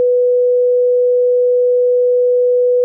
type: tone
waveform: sine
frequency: 493.9 Hz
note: B4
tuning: in tune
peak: -9 dBFS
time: 0-2.84 s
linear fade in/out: 0 ms
effects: none